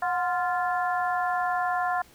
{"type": "harmonic tone with a mistuned harmonic", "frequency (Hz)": 348, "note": "F4", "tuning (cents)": -6, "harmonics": [2, 3, 4, 5], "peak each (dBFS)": [-26, -30, -32, -34], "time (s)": [0.02, 2.02], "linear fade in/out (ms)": 5, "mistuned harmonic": 2, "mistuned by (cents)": 71, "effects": ["pink hiss -55 dBFS RMS until 2.14 s"]}